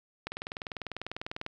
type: click train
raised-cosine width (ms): 0.3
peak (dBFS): -20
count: 25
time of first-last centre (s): 0.27-1.464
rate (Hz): 20.1
effects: none